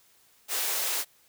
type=high-pass noise; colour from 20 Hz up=white; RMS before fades=-29 dBFS; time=0.48-1.05 s; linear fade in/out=50 ms; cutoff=370 Hz; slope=24 dB/octave; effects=white hiss -62 dBFS RMS until 1.28 s